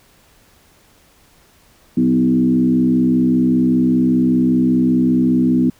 sine tone with frequency modulation, 250.3 Hz, B3, 23 cents sharp, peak -11 dBFS, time 1.97-5.7 s, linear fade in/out 5 ms, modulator 65.1 Hz, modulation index 1, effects pink hiss -52 dBFS RMS until 5.79 s

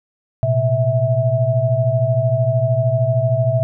sine tone cluster, 116 / 129.1 / 652 Hz, A#2 / C3 / E5, -8 / -23 / -19 cents, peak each -18 dBFS, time 0.43-3.63 s, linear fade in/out 0 ms, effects none

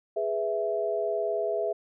sine chord, E major, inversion first, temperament equal, 415.3 / 493.9 / 659.3 Hz, G#4 / B4 / E5, 0 / 0 / 0 cents, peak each -30 / -34 / -28 dBFS, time 0.16-1.73 s, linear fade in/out 10 ms, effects none

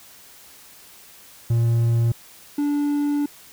triangle tone pair in turn, 116.54 / 290.3 Hz, A#2 / D4, 0 / -20 cents, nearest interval octave + major third, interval 1580 cents, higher second, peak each -14 / -17 dBFS, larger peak first, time 1.5-2.12 / 2.58-3.26 s, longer second, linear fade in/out 5 ms, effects white hiss -47 dBFS RMS until 3.52 s

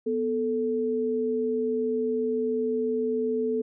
sine tone pair together, 246.9 / 439.3 Hz, B3 / A4, 0 / -3 cents, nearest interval minor seventh, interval 997 cents, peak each -29 / -25 dBFS, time 0.06-3.62 s, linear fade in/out 10 ms, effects none

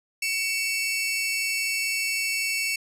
sawtooth tone pair together, 2244 / 2669 Hz, C#7 / E7, +21 / +21 cents, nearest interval minor third, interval 300 cents, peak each -24 dBFS, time 0.22-2.76 s, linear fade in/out 5 ms, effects resampled to 32000 Hz

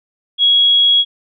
sine tone, 3322 Hz, G#7, in tune, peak -8 dBFS, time 0.38-1.05 s, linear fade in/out 50 ms, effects none

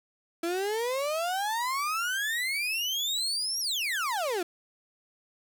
35% pulse exponential two-way sweep, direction up then down, 329.6 to 5770 to 329.6 Hz, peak -26 dBFS, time 0.43-4.43 s, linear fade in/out 5 ms, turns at 3.6 s, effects none

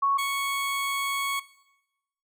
sine / 20% pulse tone pair in turn, 1108.7 / 1108.7 Hz, C#6 / C#6, 0 / 0 cents, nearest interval unison, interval 0 cents, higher neither, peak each -20 / -21 dBFS, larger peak first, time 0.02-0.18 / 0.18-1.4 s, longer second, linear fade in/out 10 ms, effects noise-tail reverb RT60 0.9 s tail -18 dB re dry

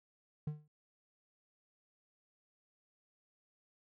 triangle tone with exponential decay, 150.8 Hz, D3, 46 cents sharp, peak -30 dBFS, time 0.47-0.68 s, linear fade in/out 5 ms, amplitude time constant 44 ms, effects none

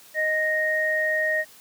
sine tone pair together, 622.3 / 1864.7 Hz, D#5 / A#6, 0 / 0 cents, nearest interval octave + perfect fifth, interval 1900 cents, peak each -26 / -22 dBFS, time 0.14-1.45 s, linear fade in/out 50 ms, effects white hiss -50 dBFS RMS until 1.6 s + high-pass 100 Hz 12 dB/octave

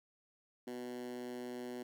10% pulse tone with high-pass filter, 123.47 Hz, B2, in tune, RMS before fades -44 dBFS, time 0.67-1.83 s, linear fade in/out 5 ms, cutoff 290 Hz, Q 7.2, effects none

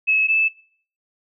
sine tone pair in turn, 2585 / 2624 Hz, E7 / E7, -34 / -9 cents, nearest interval unison, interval 25 cents, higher second, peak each -14 dBFS, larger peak neither, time 0.07-0.28 / 0.28-0.49 s, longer neither, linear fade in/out 20 ms, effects noise-tail reverb RT60 0.5 s tail -20 dB re dry

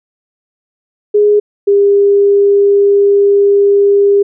sine tone pair in turn, 415.3 / 402.3 Hz, G#4 / G4, 0 / +45 cents, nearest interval minor second, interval 55 cents, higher first, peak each -5 dBFS, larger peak neither, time 1.14-1.4 / 1.67-4.23 s, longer second, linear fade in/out 10 ms, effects none

